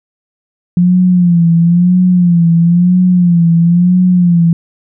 sine tone with vibrato, 174.61 Hz, F3, in tune, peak -5 dBFS, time 0.77-4.53 s, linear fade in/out 2 ms, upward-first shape sine, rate 1 Hz, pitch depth 76 cents each way, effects none

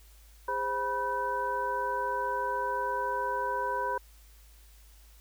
sine tone cluster, 408.1 / 522 / 979 / 1527 Hz, G#4 / C5 / B5 / G6, -30 / -4 / -15 / -46 cents, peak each -38 / -36 / -30 / -37 dBFS, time 0.48-3.98 s, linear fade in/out 5 ms, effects added 53 Hz sine -53 dBFS peak until 5.2 s + white hiss -61 dBFS RMS until 5.2 s

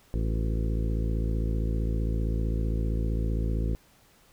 harmonic tone with a mistuned harmonic, 55.4 Hz, A1, 13 cents sharp, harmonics 1 / 2 / 3 / 4 / 5 / 6 / 7 / 8 / 9, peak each -26 / -32 / -36 / -38 / -40 / -42 / -43 / -44 / -45 dBFS, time 0.14-3.75 s, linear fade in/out 0 ms, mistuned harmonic 7, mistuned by -66 cents, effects pink hiss -60 dBFS RMS until 4.32 s

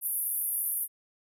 white band-pass noise, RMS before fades -31 dBFS, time 0.01-0.88 s, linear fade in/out 50 ms, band 9900 to 14000 Hz, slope 96 dB/octave, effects none

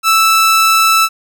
sawtooth tone, 1318.5 Hz, E6, in tune, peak -4 dBFS, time 0.03-1.09 s, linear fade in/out 50 ms, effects none

